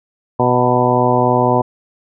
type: harmonic tone with a mistuned harmonic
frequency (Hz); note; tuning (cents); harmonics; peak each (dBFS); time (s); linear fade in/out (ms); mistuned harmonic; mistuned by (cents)
123.8; B2; +5; 1 / 2 / 3 / 4 / 5 / 6 / 7 / 8; -19 / -19 / -19 / -19 / -19 / -19 / -19 / -19; 0.39-1.62; 10; 7; +43
effects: none